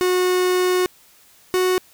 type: tone pair in turn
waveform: 45% pulse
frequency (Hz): 364.8 / 368.2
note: F#4 / F#4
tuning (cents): -24 / -8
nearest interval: unison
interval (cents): 16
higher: second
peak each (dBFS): -16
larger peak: neither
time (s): 0.01-0.86 / 1.54-1.78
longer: first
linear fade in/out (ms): 0
effects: white hiss -52 dBFS RMS until 1.93 s